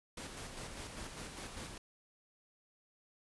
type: noise with tremolo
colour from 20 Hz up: pink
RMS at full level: -45 dBFS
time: 0.17-1.78 s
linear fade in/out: 5 ms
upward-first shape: square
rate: 5 Hz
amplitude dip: 35%
effects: resampled to 24000 Hz